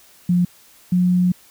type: tone pair in turn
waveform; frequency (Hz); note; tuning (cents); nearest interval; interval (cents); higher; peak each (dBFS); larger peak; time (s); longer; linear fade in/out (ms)
sine; 177.2 / 179.88; F3 / F#3; +25 / -49; unison; 26; second; -13; neither; 0.29-0.45 / 0.92-1.32; second; 5
effects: white hiss -50 dBFS RMS until 1.5 s